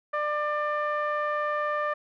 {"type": "tone with low-pass filter", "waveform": "sawtooth", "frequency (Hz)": 596, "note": "D5", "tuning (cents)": 25, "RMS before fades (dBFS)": -28, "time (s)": [0.13, 1.94], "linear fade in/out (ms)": 10, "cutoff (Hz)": 1500, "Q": 8.8, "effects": []}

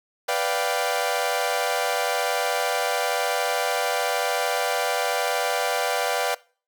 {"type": "chord", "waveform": "sawtooth", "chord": "G dominant seventh", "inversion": "first", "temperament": "equal with one note detuned", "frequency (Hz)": [493.9, 587.3, 698.5, 779.5], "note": ["B4", "D5", "F5", "G5"], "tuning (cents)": [0, 0, 0, -10], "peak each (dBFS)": -24, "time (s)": [0.28, 6.35], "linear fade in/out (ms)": 10, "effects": ["noise-tail reverb RT60 0.4 s tail -22 dB re dry"]}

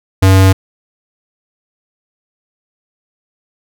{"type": "tone", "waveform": "square", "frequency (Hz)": 95.3, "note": "G2", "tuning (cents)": -48, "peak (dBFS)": -5, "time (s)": [0.22, 0.53], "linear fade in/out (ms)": 10, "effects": []}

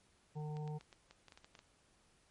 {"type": "harmonic tone", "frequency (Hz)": 151.4, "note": "D#3", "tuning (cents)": -47, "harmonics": [1, 3, 5, 6], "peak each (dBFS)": [-40, -50, -54, -56], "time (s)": [0.35, 0.79], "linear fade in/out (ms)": 20}
{"type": "clicks", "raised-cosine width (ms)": 0.2, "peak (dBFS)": -38, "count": 11, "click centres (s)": [0.569, 0.677, 0.81, 0.928, 1.11, 1.283, 1.322, 1.375, 1.445, 1.552, 1.591]}
{"effects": ["pink hiss -71 dBFS RMS until 2.3 s", "MP3 48 kbps"]}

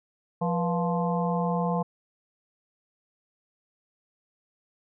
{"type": "harmonic tone with a mistuned harmonic", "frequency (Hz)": 174.5, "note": "F3", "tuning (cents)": -1, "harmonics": [1, 3, 4, 5, 6], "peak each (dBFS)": [-26, -31, -32, -33, -34], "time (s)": [0.41, 1.83], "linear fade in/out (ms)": 10, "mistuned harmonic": 3, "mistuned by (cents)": -110, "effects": []}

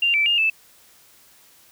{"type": "tone with pitch steps", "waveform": "sine", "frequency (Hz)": [2787, 2325, 2825, 2631], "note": ["F7", "D7", "F7", "E7"], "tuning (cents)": [-4, -18, 19, -4], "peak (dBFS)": -16, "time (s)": [0.02, 0.5], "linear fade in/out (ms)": 5, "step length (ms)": 120, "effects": ["white hiss -53 dBFS RMS until 1.71 s"]}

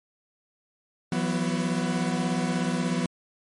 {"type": "chord", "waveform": "40% pulse", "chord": "E suspended second", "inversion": "none", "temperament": "equal with one note detuned", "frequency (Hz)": [168.37, 185, 246.9], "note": ["E3", "F#3", "B3"], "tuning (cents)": [37, 0, 0], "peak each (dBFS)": -28, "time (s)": [1.12, 3.06], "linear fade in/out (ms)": 2, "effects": ["MP3 48 kbps"]}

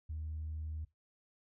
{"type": "tone", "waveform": "sine", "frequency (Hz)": 78, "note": "D#2", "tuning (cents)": 5, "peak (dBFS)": -37, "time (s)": [0.09, 0.85], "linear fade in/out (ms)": 10, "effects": ["noise-tail reverb RT60 0.2 s tail -21 dB re dry", "tanh soft clip ceiling -34 dBFS"]}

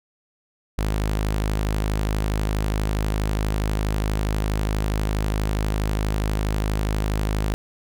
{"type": "tone", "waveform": "sawtooth", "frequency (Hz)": 52.3, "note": "G#1", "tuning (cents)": 13, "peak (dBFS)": -17, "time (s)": [0.78, 7.54], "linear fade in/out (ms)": 0, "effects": []}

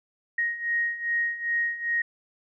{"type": "beating tone pair", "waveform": "sine", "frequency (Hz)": [1873, 1875.5], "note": ["A#6", "A#6"], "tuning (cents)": [8, 10], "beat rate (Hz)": 2.5, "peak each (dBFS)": [-30, -26], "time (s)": [0.38, 2.02], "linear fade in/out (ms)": 5, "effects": []}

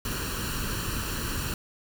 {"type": "noise with comb filter", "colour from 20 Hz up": "pink", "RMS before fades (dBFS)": -31, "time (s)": [0.05, 1.54], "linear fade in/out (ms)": 2, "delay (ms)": 0.7, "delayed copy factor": 0.7, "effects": []}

